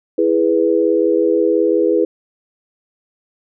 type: chord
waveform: sine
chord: E major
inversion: none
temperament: equal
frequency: 329.6 / 415.3 / 493.9 Hz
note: E4 / G#4 / B4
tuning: 0 / 0 / 0 cents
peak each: -16 dBFS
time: 0.18-2.05 s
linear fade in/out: 5 ms
effects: none